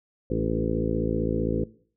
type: harmonic tone with a mistuned harmonic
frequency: 55.5 Hz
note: A1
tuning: 16 cents sharp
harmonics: 1 / 2 / 3 / 4 / 5 / 6 / 7 / 8 / 9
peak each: -32 / -32 / -32 / -32 / -32 / -32 / -32 / -32 / -32 dBFS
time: 0.3-1.64 s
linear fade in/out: 5 ms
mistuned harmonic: 5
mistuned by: +31 cents
effects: noise-tail reverb RT60 0.5 s tail -20 dB re dry